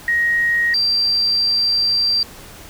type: tone pair in turn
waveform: sine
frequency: 1881 / 4708 Hz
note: A#6 / D8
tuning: +15 / +3 cents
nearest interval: octave + major third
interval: 1588 cents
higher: second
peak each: -14 dBFS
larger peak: neither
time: 0.08-0.74 / 0.74-2.23 s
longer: second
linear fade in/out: 2 ms
effects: pink hiss -39 dBFS RMS until 2.69 s